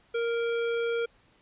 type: tone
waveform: square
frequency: 466.2 Hz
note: A#4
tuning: in tune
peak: -27 dBFS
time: 0.14-1.06 s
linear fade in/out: 10 ms
effects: pink hiss -63 dBFS RMS until 1.41 s + resampled to 8000 Hz